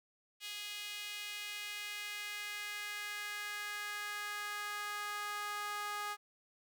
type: tone with high-pass filter sweep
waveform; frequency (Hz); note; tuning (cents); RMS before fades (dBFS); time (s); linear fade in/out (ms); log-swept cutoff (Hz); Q
sawtooth; 414.2; G#4; -5; -42; 0.4-6.17; 50; 2900 to 1100; 2.1
effects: none